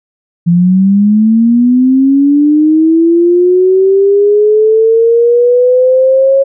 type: linear sweep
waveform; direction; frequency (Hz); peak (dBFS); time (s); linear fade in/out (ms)
sine; up; 168.7 to 548; -4; 0.46-6.44; 20
effects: none